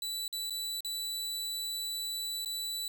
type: tone with dropouts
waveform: sawtooth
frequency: 3961 Hz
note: B7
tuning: 4 cents sharp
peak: -31 dBFS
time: 0.02-2.88 s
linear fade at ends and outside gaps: 2 ms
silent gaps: 0.28-0.327 / 0.498-0.505 / 0.806-0.847 / 2.448-2.458 s
effects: none